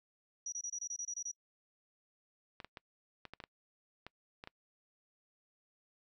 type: tone bursts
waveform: sine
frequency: 5810 Hz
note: F#8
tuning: 32 cents flat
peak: -37 dBFS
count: 10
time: 0.46-1.315 s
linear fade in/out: 5 ms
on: 63 ms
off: 25 ms
type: clicks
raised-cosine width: 0.3 ms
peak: -30 dBFS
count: 10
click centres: 2.602 / 2.646 / 2.772 / 3.253 / 3.336 / 3.402 / 3.439 / 4.066 / 4.439 / 4.474 s
effects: noise-tail reverb RT60 0.1 s tail -26 dB re dry